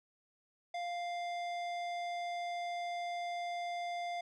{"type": "tone with low-pass filter", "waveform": "square", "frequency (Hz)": 698.5, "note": "F5", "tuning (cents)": 0, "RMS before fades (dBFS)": -39, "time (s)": [0.74, 4.21], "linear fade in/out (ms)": 5, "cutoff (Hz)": 4400, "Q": 0.72, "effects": []}